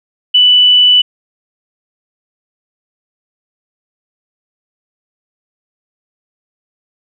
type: tone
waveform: sine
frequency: 2976 Hz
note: F#7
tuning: 9 cents sharp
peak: -4 dBFS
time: 0.34-1.02 s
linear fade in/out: 10 ms
effects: none